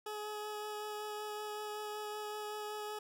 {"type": "tone with vibrato", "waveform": "20% pulse", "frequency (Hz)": 422.3, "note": "G#4", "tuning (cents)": 29, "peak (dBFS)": -35, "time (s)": [0.06, 2.99], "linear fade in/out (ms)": 5, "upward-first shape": "sine", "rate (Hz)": 5.3, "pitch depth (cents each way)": 10, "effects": []}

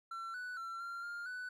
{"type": "tone with pitch steps", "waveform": "triangle", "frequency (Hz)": [1350, 1485, 1352, 1381, 1405, 1492], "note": ["E6", "F#6", "E6", "F6", "F6", "F#6"], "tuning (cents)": [41, 6, 43, -20, 10, 14], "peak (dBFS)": -39, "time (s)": [0.11, 1.49], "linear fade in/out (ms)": 5, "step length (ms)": 230, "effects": []}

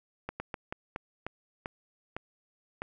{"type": "slowing click train", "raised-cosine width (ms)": 0.5, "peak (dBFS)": -20, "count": 9, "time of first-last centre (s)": [0.29, 2.819], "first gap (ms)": 110, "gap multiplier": 1.29, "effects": []}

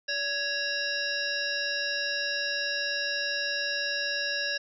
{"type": "harmonic tone with a mistuned harmonic", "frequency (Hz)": 554.4, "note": "C#5", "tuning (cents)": 0, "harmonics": [1, 3, 5, 7, 9, 10], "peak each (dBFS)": [-38, -31, -36, -38, -37, -34], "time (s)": [0.08, 4.58], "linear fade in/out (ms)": 10, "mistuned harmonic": 1, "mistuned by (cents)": 64, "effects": []}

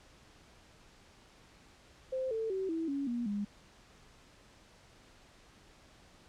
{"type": "tone with pitch steps", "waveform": "sine", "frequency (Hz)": [521, 445.8, 381.4, 326.3, 279.2, 238.9, 204.4], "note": ["C5", "A4", "G4", "E4", "C#4", "A#3", "G#3"], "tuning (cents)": [-7, 23, -47, -18, 13, 43, -27], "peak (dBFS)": -32, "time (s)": [2.12, 3.45], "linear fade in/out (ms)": 10, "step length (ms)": 190, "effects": ["pink hiss -60 dBFS RMS until 6.28 s", "low-pass 7000 Hz 12 dB/octave"]}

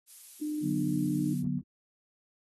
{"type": "noise", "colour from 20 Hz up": "violet", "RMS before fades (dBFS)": -46, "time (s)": [0.06, 1.44], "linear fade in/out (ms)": 50}
{"type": "tone", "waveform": "sine", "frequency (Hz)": 301.5, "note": "D4", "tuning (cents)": 46, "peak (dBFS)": -30, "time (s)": [0.41, 1.34], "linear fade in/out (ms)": 10}
{"type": "chord", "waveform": "sine", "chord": "B minor", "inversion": "first", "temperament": "equal with one note detuned", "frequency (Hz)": [146.83, 185, 245.1], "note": ["D3", "F#3", "B3"], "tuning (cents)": [0, 0, -13], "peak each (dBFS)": -33, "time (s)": [0.61, 1.62], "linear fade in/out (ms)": 50}
{"effects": ["AAC 32 kbps"]}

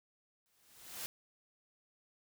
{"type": "noise with exponential growth", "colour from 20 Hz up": "white", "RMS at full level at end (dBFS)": -40, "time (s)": [0.46, 1.06], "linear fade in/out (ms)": 0, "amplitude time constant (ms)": 130, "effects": []}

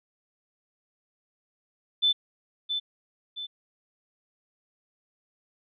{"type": "tone with echo", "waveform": "sine", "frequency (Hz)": 3520, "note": "A7", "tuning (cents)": 0, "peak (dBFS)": -19, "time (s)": [2.02, 2.13], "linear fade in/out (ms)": 20, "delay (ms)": 670, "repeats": 2, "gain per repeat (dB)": -7, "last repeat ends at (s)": 3.47, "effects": []}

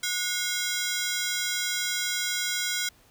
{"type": "ring-modulated tone", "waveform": "15% pulse", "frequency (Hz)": 1800, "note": "A6", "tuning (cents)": 39, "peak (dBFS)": -17, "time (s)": [0.03, 2.89], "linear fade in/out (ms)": 5, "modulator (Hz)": 336, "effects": ["pink hiss -59 dBFS RMS until 3.1 s"]}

